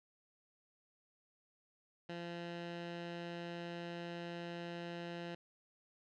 15% pulse tone with low-pass filter, 171.8 Hz, F3, 28 cents flat, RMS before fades -45 dBFS, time 2.09-5.35 s, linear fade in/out 5 ms, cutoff 3400 Hz, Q 1.5, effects none

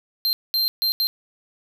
square tone bursts at uneven times, 4157 Hz, C8, 12 cents flat, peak -19 dBFS, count 4, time 0.25-0.33 / 0.54-0.68 / 0.82-0.92 / 1-1.07 s, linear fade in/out 0 ms, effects none

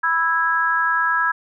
harmonic tone, 329.6 Hz, E4, in tune, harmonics 3 / 4 / 5, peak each -23 / -21 / -19 dBFS, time 0.03-1.32 s, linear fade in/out 10 ms, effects none

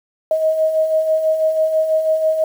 sine beating tone pair, 627 / 633.1 Hz, D#5 / D#5, +13 / +30 cents, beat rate 6.1 Hz, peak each -23 / -14 dBFS, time 0.31-2.44 s, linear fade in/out 2 ms, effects 7-bit

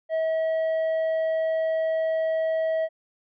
sine tone with tanh clipping, 643 Hz, E5, 43 cents flat, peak -23 dBFS, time 0.09-2.89 s, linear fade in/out 50 ms, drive 5 dB, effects none

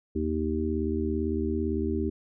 harmonic tone with a mistuned harmonic, 77.78 Hz, D#2, in tune, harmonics 1 / 3 / 4 / 5, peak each -31 / -31 / -31 / -31 dBFS, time 0.15-2.1 s, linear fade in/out 10 ms, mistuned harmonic 1, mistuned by +23 cents, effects none

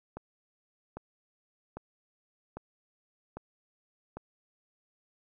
click train, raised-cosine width 1 ms, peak -26 dBFS, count 6, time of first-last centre 0.17-4.17 s, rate 1.25 Hz, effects none

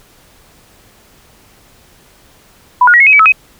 sine tone with pitch steps, 990 / 1440 / 1911 / 2176 / 2542 / 2290 / 1297 / 2530 Hz, B5 / F#6 / A#6 / C#7 / D#7 / D7 / E6 / D#7, +4 / -47 / +43 / -33 / +36 / -44 / -28 / +28 cents, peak -3 dBFS, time 2.81-3.322 s, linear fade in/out 5 ms, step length 64 ms, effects pink hiss -46 dBFS RMS until 3.59 s

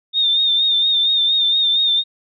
sine tone with vibrato, 3639 Hz, A#7, 42 cents flat, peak -13 dBFS, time 0.13-2.04 s, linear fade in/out 50 ms, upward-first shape sine, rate 4.3 Hz, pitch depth 47 cents each way, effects none

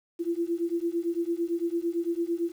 sine beating tone pair, 335.3 / 344.2 Hz, E4 / F4, +30 / -25 cents, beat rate 8.9 Hz, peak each -29 dBFS, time 0.19-2.52 s, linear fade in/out 20 ms, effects 9-bit

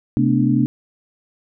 sine tone cluster, 131.4 / 221 / 250.9 / 293.9 Hz, C3 / A3 / B3 / D4, +8 / +8 / +28 / +1 cents, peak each -19 dBFS, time 0.17-0.66 s, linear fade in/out 0 ms, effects none

